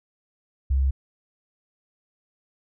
sine tone, 67.1 Hz, C2, 44 cents sharp, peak -18 dBFS, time 0.7-0.91 s, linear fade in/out 10 ms, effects none

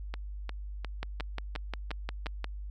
two click trains, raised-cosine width 0.3 ms, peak -19 / -22 dBFS, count 9 / 7, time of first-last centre 1.03-2.443 / 0.14-2.26 s, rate 5.66 / 2.83 Hz, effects added 50 Hz sine -37 dBFS peak until 2.7 s

